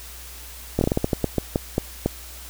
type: slowing click train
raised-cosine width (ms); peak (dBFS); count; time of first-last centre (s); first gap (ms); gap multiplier
2; -6; 13; 0.79-2.06; 22; 1.26
effects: added 60 Hz sine -41 dBFS peak until 2.49 s + white hiss -41 dBFS RMS until 2.49 s